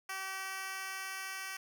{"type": "tone with high-pass filter sweep", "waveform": "10% pulse", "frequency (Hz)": 383.3, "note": "G4", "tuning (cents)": -39, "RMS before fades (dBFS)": -41, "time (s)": [0.09, 1.57], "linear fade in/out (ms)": 5, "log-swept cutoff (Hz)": [1000, 1600], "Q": 0.76, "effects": []}